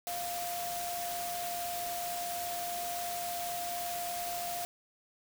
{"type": "tone in noise", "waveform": "sine", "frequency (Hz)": 700, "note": "F5", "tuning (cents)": 4, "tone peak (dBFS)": -36, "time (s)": [0.07, 4.65], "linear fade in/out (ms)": 0, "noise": "white", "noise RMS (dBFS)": -40, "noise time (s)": [0.07, 4.65], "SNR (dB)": 1, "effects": []}